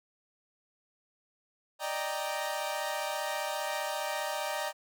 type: chord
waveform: sawtooth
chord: Eb major seventh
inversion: third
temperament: equal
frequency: 587.3 / 622.3 / 784 / 932.3 Hz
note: D5 / Eb5 / G5 / Bb5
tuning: 0 / 0 / 0 / 0 cents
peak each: -34 dBFS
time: 1.79-4.73 s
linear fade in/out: 50 ms
effects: none